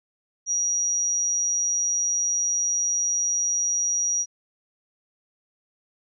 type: tone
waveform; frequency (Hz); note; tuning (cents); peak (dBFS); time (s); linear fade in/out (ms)
sine; 5760; F#8; -47; -21; 0.46-4.26; 50
effects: none